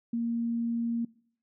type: tone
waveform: sine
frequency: 233.1 Hz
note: A#3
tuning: in tune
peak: -27 dBFS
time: 0.13-1.05 s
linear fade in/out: 5 ms
effects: noise-tail reverb RT60 0.6 s tail -23 dB re dry